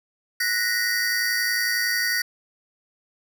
square tone cluster, 1474 / 1871 / 1982 / 4639 Hz, F#6 / A#6 / B6 / D8, -7 / +6 / +6 / -22 cents, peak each -30 / -25 / -30 / -28 dBFS, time 0.4-2.22 s, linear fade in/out 5 ms, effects none

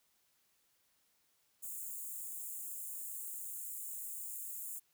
white high-pass noise, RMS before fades -44 dBFS, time 1.62-4.8 s, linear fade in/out 20 ms, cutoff 6900 Hz, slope 96 dB/octave, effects white hiss -75 dBFS RMS until 4.93 s

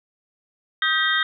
sine tone cluster, 1259 / 1568 / 1922 / 3213 / 3660 Hz, D#6 / G6 / B6 / G7 / A#7, +20 / 0 / -48 / +42 / -32 cents, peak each -26 / -23 / -23 / -27 / -25 dBFS, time 0.82-1.23 s, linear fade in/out 2 ms, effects none

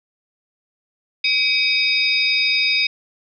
sine tone cluster, 2295 / 2535 / 3721 / 4944 Hz, D7 / D#7 / A#7 / D#8, -40 / +32 / -4 / -12 cents, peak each -21 dBFS, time 1.24-2.87 s, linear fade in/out 5 ms, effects none

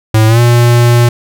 square tone with pitch glide, 109.8 to 119.74 Hz, A2 to A#2, -3 to +47 cents, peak -5 dBFS, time 0.14-1.09 s, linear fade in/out 5 ms, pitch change +150 cents, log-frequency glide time 0.27-0.4 s, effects none

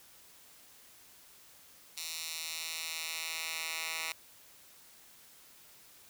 10% pulse tone with high-pass filter sweep, 161.6 Hz, E3, 34 cents flat, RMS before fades -39 dBFS, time 1.97-4.12 s, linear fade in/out 2 ms, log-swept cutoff 4100 to 2000 Hz, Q 1.1, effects white hiss -58 dBFS RMS until 6.09 s

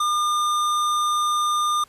sine tone with hard clipping, 1207 Hz, D6, 47 cents sharp, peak -21 dBFS, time 0-1.84 s, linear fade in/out 5 ms, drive 15 dB, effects pink hiss -55 dBFS RMS until 1.88 s + resampled to 32000 Hz

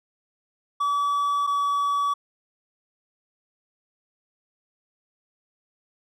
triangle tone pair in turn, 1146 / 1141.1 Hz, D6 / C#6, -43 / +50 cents, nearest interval unison, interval 7 cents, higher first, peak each -19 dBFS, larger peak neither, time 0.8-1.47 / 1.47-2.14 s, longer neither, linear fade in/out 10 ms, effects none

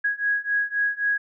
sine beating tone pair, 1655 / 1658.8 Hz, G#6 / G#6, -6 / -3 cents, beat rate 3.8 Hz, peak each -25 / -24 dBFS, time 0.04-1.18 s, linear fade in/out 10 ms, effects none

